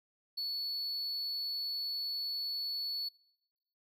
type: tone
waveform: triangle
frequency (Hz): 4425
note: C#8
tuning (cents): -4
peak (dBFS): -33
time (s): 0.37-3.09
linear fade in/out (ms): 10
effects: noise-tail reverb RT60 1.0 s tail -25 dB re dry